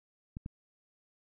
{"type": "clicks", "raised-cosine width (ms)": 5, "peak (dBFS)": -27, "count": 2, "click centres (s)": [0.369, 0.461], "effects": []}